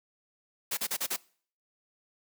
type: noise bursts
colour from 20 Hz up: white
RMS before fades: -31 dBFS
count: 5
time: 0.71-1.165 s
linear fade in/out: 10 ms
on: 63 ms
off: 35 ms
effects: noise-tail reverb RT60 0.5 s tail -23 dB re dry + high-pass 200 Hz 12 dB/octave